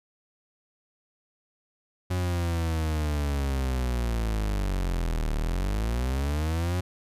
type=linear two-way sweep; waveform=40% pulse; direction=down then up; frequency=91.7 to 36.71 to 91.7 Hz; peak=-24 dBFS; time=2.1-6.81 s; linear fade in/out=10 ms; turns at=5.35 s; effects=resampled to 32000 Hz